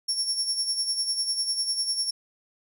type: tone with tremolo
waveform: 35% pulse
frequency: 5480 Hz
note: F8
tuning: 34 cents flat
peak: -20 dBFS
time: 0.08-2.11 s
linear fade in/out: 10 ms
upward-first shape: sine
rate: 10 Hz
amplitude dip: 60%
effects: none